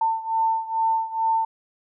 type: beating tone pair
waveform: sine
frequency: 896 / 898.3 Hz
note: A5 / A5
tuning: +31 / +36 cents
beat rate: 2.3 Hz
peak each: -22 / -25 dBFS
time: 0.01-1.45 s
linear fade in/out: 5 ms
effects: none